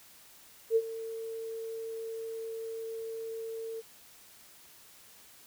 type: tone with ADSR envelope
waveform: sine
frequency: 451.1 Hz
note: A4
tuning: 43 cents sharp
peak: -20 dBFS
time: 0.7-3.82 s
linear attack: 60 ms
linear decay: 51 ms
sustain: -16 dB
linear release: 29 ms
effects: white hiss -56 dBFS RMS until 5.46 s